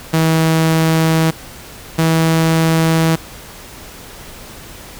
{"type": "tone pair in turn", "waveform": "sawtooth", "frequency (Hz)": [161.2, 162.32], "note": ["E3", "E3"], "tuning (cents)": [-38, -26], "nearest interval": "unison", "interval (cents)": 12, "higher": "second", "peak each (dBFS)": -7, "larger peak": "neither", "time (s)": [[0.13, 1.31], [1.98, 3.16]], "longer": "neither", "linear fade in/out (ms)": 10, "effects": ["pink hiss -35 dBFS RMS until 4.99 s"]}